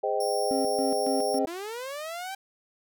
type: chord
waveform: sine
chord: Ab major seventh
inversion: none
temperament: just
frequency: 415.3 / 519.1 / 623 / 778.7 Hz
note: Ab4 / C5 / Eb5 / G5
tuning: 0 / -14 / +2 / -12 cents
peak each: -30 dBFS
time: 0.03-1.46 s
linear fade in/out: 10 ms
type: tone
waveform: 20% pulse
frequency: 5490 Hz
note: F8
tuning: 31 cents flat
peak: -29 dBFS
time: 0.2-1.39 s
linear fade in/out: 5 ms
type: tone with tremolo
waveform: triangle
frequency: 269.6 Hz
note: C#4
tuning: 48 cents flat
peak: -26 dBFS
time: 0.51-1.45 s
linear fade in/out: 0 ms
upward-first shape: square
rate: 3.6 Hz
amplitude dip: 80%
type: linear sweep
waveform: sawtooth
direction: up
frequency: 320.8 to 789 Hz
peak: -30 dBFS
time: 1.47-2.35 s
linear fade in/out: 5 ms
effects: none